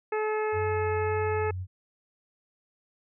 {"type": "harmonic tone", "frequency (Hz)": 430, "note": "A4", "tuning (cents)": -40, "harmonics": [1, 2, 3, 4, 5, 6], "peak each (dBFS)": [-27, -33, -37, -39, -41, -43], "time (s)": [0.12, 1.51], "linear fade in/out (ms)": 5}
{"type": "tone with vibrato", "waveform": "sine", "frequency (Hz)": 92.5, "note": "F#2", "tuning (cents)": 0, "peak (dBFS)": -31, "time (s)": [0.52, 1.67], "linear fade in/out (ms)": 50, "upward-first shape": "sine", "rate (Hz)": 1.8, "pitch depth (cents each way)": 22}
{"effects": []}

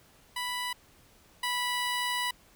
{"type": "tone pair in turn", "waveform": "15% pulse", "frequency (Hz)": [987.8, 983.6], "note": ["B5", "B5"], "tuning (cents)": [0, -7], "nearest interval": "unison", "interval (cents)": 7, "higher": "first", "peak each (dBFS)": [-25, -22], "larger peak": "second", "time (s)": [[0.36, 0.73], [1.43, 2.31]], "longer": "second", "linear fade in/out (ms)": 5, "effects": ["pink hiss -60 dBFS RMS until 2.55 s"]}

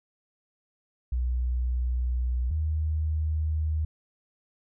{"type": "tone pair in turn", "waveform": "sine", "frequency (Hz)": [61.74, 77.79], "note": ["B1", "D#2"], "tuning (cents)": [0, 0], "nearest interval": "major third", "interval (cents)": 400, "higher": "second", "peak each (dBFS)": -24, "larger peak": "neither", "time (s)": [[1.12, 2.51], [2.51, 3.85]], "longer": "first", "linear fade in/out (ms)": 5, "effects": []}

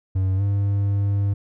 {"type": "tone with pitch glide", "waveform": "triangle", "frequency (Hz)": [94.7, 100.16], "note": ["F#2", "G2"], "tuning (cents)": [41, 38], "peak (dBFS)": -16, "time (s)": [0.15, 1.34], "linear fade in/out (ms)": 10, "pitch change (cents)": 97, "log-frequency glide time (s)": [0.36, 0.42], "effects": []}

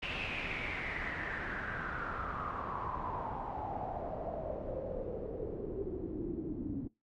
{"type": "noise with low-pass filter sweep", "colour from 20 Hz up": "pink", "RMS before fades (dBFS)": -39, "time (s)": [0.02, 6.88], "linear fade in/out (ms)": 10, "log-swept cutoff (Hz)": [2800, 270], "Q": 6.4, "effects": ["noise-tail reverb RT60 0.2 s tail -20 dB re dry", "AAC 64 kbps"]}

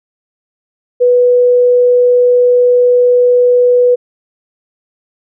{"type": "tone", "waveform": "sine", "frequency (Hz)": 492.1, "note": "B4", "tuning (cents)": -6, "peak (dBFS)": -5, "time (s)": [1, 3.96], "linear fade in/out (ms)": 20, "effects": []}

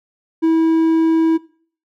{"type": "tone", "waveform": "triangle", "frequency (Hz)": 324.6, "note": "E4", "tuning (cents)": -27, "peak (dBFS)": -9, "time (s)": [0.42, 1.38], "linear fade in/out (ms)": 20, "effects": ["noise-tail reverb RT60 0.5 s tail -21 dB re dry"]}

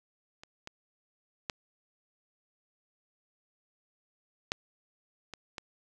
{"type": "clicks", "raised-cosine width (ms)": 0.2, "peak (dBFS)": [-30, -24, -15, -12, -24, -21], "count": 6, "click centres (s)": [0.435, 0.674, 1.498, 4.519, 5.337, 5.582], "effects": []}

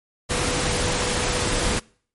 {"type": "tone in noise", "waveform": "sine", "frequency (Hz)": 493.9, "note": "B4", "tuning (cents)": 0, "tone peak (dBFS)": -30, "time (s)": [0.29, 1.8], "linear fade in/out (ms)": 20, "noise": "pink", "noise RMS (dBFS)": -23, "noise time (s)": [0.29, 1.8], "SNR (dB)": -10, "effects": ["noise-tail reverb RT60 0.5 s tail -25 dB re dry", "MP3 48 kbps"]}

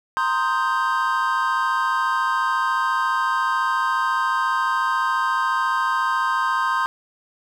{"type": "chord", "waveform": "triangle", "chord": "C minor seventh", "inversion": "third", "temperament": "equal", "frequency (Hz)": [932.3, 1046.5, 1244.5, 1568], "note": ["Bb5", "C6", "Eb6", "G6"], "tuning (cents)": [0, 0, 0, 0], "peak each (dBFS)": [-25, -20, -24, -23], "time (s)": [0.17, 6.86], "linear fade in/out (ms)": 0, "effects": []}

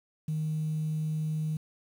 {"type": "tone", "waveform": "sine", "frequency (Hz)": 155.56, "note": "D#3", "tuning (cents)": 0, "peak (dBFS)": -27, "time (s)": [0.28, 1.57], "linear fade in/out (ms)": 5, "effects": ["tanh soft clip ceiling -24 dBFS", "9-bit"]}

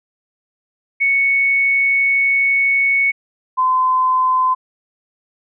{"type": "tone pair in turn", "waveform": "sine", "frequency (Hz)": [2217, 1025.9], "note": ["C#7", "C6"], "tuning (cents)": [0, -34], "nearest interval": "octave + minor second", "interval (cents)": 1334, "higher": "first", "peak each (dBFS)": -12, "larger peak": "neither", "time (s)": [[1, 3.12], [3.57, 4.55]], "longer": "first", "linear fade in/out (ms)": 20, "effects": []}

